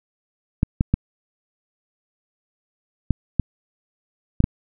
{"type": "clicks", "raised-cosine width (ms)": 5, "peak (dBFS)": -4, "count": 7, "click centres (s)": [0.631, 0.809, 0.94, 3.107, 3.397, 4.404, 4.441], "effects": []}